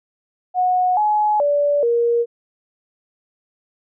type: tone with pitch steps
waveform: sine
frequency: 731 / 845 / 579 / 470.9 Hz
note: F#5 / G#5 / D5 / A#4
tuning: -21 / +30 / -25 / +18 cents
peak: -14 dBFS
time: 0.54-2.26 s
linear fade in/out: 50 ms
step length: 430 ms
effects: none